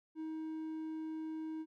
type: tone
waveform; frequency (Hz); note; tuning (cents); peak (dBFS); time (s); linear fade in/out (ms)
triangle; 316.3; D#4; +29; -37; 0.15-1.66; 50
effects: none